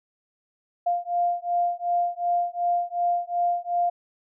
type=beating tone pair; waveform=sine; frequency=698.5 / 701.2 Hz; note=F5 / F5; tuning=0 / +7 cents; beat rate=2.7 Hz; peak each=-25 dBFS; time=0.86-3.9 s; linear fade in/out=10 ms; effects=none